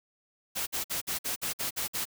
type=noise bursts; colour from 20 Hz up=white; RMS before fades=-32 dBFS; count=9; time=0.55-2.054 s; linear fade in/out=20 ms; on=120 ms; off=53 ms; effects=none